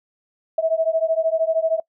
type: beating tone pair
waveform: sine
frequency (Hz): 642 / 655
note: E5 / E5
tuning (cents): -46 / -11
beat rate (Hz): 13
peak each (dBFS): -20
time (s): 0.58-1.8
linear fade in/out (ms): 5
effects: noise-tail reverb RT60 0.1 s tail -23 dB re dry